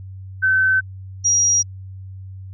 sine tone pair in turn, 1531 / 5720 Hz, G6 / F8, -41 / +41 cents, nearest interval octave + major seventh, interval 2282 cents, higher second, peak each -13 dBFS, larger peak neither, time 0.42-0.81 / 1.24-1.63 s, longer neither, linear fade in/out 20 ms, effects added 95 Hz sine -32 dBFS peak until 2.53 s

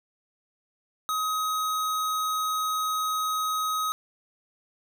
square tone, 1264 Hz, D#6, 27 cents sharp, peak -26 dBFS, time 1.09-3.92 s, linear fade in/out 0 ms, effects none

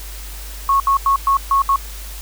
sine tone bursts at uneven times, 1100 Hz, C#6, 14 cents flat, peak -11 dBFS, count 6, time 0.69-0.8 / 0.87-0.97 / 1.06-1.16 / 1.27-1.37 / 1.51-1.62 / 1.69-1.76 s, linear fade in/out 2 ms, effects added 50 Hz sine -30 dBFS peak until 2.21 s + white hiss -36 dBFS RMS until 2.21 s

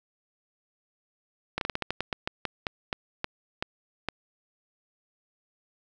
slowing click train, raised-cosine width 0.3 ms, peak -12 dBFS, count 16, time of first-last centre 1.58-4.087 s, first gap 32 ms, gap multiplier 1.21, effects none

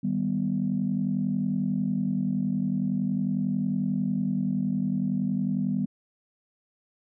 sine chord, Eb augmented, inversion none, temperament equal, 155.56 / 196 / 246.9 Hz, Eb3 / G3 / B3, 0 / 0 / 0 cents, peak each -31 / -26 / -28 dBFS, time 0.03-5.86 s, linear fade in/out 10 ms, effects tanh soft clip ceiling -15 dBFS

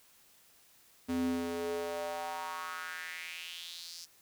square tone with high-pass filter sweep, 85 Hz, F2, 46 cents flat, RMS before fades -38 dBFS, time 1.08-4.06 s, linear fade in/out 20 ms, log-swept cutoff 210 to 5400 Hz, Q 3.8, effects white hiss -63 dBFS RMS until 4.21 s

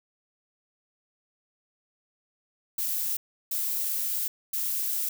violet noise bursts at uneven times, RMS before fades -29 dBFS, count 3, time 2.78-3.17 / 3.51-4.28 / 4.53-5.09 s, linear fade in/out 5 ms, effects none

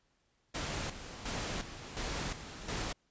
pink noise with tremolo, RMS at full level -37 dBFS, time 0.54-2.93 s, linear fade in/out 10 ms, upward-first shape square, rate 1.4 Hz, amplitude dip 65%, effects pink hiss -75 dBFS RMS until 3.1 s + resampled to 16000 Hz

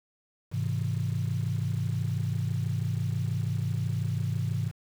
sine chord, Ab augmented, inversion none, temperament just, 103.83 / 129.78 / 162.23 Hz, Ab2 / C3 / E3, 0 / -14 / -27 cents, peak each -29 / -30 / -32 dBFS, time 0.51-4.72 s, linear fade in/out 50 ms, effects tanh soft clip ceiling -19 dBFS + 8-bit

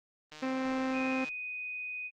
click train, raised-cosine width 0.2 ms, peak -30 dBFS, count 149, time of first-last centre 0.32-1.287 s, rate 153 Hz
harmonic tone, 261.6 Hz, C4, in tune, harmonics 1 / 2 / 3 / 4 / 5 / 6 / 7 / 8 / 9 / 10, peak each -31 / -37 / -41 / -43 / -45 / -47 / -48 / -49 / -50 / -51 dBFS, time 0.42-1.25 s, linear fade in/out 10 ms
sine tone, 2493 Hz, D#7, 3 cents sharp, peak -36 dBFS, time 0.92-2.11 s, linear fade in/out 50 ms
effects Opus 24 kbps

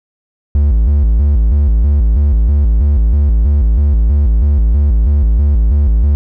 triangle tone with vibrato, 63 Hz, B1, 35 cents sharp, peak -5 dBFS, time 0.55-6.15 s, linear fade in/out 0 ms, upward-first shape square, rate 3.1 Hz, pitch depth 240 cents each way, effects none

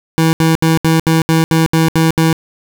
25% pulse tone bursts, 161.9 Hz, E3, 31 cents flat, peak -5 dBFS, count 10, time 0.18-2.328 s, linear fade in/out 0 ms, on 150 ms, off 72 ms, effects none

